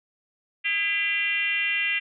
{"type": "tone with frequency modulation", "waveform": "sine", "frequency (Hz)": 2382, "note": "D7", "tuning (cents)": 24, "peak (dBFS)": -22, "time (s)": [0.64, 2], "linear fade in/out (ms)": 20, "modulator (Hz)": 374, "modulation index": 1.5, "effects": []}